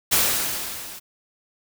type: noise with level ramp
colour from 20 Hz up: white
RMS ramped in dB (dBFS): -17 to -39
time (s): 0.11-1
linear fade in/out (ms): 20
effects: none